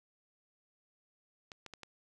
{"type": "clicks", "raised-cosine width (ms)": 0.2, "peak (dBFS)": -29, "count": 4, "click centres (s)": [1.518, 1.663, 1.737, 1.833], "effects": []}